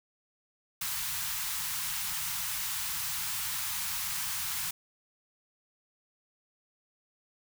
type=band-stop noise; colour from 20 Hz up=white; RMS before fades=-34 dBFS; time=0.81-4.71 s; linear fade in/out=5 ms; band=180 to 830 Hz; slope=48 dB/octave; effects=none